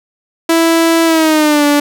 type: tone with pitch glide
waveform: sawtooth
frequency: 330 to 290.6 Hz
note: E4 to D4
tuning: +2 to -18 cents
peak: -4 dBFS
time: 0.49-1.8 s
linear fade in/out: 5 ms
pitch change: -220 cents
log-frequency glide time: 1.05-1.65 s
effects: none